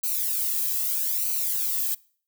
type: noise with flanger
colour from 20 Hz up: violet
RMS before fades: -26 dBFS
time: 0.03-1.95 s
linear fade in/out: 10 ms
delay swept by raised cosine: 0.57 to 1.42 ms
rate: 0.79 Hz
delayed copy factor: -1
effects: noise-tail reverb RT60 0.5 s tail -24 dB re dry